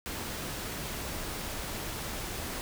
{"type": "noise", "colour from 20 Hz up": "pink", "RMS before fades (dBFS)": -37, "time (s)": [0.06, 2.61], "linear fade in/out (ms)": 0, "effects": []}